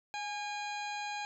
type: harmonic tone with a mistuned harmonic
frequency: 814 Hz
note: G#5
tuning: 35 cents flat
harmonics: 1 / 2 / 3 / 4 / 5 / 6 / 8 / 9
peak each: -38 / -45 / -43 / -51 / -47 / -57 / -53 / -58 dBFS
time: 0.14-1.25 s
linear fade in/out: 0 ms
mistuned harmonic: 1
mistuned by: +36 cents
effects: none